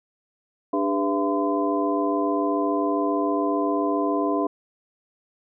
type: tone cluster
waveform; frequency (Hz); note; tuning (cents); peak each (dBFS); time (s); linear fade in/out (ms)
sine; 294.4 / 401.5 / 496.6 / 675 / 1021; D4 / G4 / B4 / E5 / C6; +4 / +41 / +9 / +41 / -43; -24 / -27 / -31 / -27 / -28; 0.73-4.47; 5
effects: none